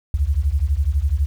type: beating tone pair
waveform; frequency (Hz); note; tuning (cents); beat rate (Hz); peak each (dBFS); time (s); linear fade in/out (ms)
sine; 65.41 / 77.41; C2 / D#2; 0 / -8; 12; -19; 0.14-1.26; 0
effects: 8-bit